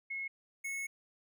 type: tone pair in turn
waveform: sine / square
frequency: 2174 / 2192 Hz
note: C#7 / C#7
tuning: -34 / -20 cents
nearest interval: unison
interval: 14 cents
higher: second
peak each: -36 / -37 dBFS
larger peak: first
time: 0.1-0.28 / 0.64-0.87 s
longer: second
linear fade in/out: 10 ms
effects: none